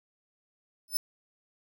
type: tone with exponential growth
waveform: 5% pulse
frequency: 5274 Hz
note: E8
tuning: in tune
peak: -15 dBFS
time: 0.88-0.97 s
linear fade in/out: 1 ms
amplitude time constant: 19 ms
effects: none